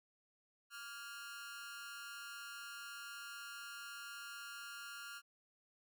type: tone with amplitude modulation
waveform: sawtooth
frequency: 1403 Hz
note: F6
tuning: 8 cents sharp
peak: -40 dBFS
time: 0.7-5.22 s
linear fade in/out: 50 ms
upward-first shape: sine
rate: 244 Hz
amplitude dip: 85%
effects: none